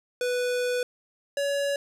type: tone pair in turn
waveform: square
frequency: 494 / 564.6 Hz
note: B4 / C#5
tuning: 0 / +32 cents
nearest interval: major second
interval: 232 cents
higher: second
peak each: -25 dBFS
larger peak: neither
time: 0.21-0.83 / 1.37-1.76 s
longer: first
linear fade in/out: 2 ms
effects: low-pass 11000 Hz 12 dB/octave + 10-bit